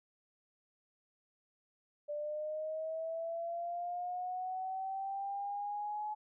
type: linear sweep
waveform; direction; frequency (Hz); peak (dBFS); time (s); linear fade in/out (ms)
sine; up; 587.3 to 851; -36; 2.08-6.15; 20
effects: none